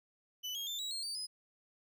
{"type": "tone with pitch steps", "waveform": "35% pulse", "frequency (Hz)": [2991, 3262, 3557, 3879, 4230, 4613, 5030], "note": ["F#7", "G#7", "A7", "B7", "C8", "D8", "D#8"], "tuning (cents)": [18, -32, 18, -32, 18, -32, 18], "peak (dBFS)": -36, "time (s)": [0.43, 1.27], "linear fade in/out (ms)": 20, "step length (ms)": 120, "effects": []}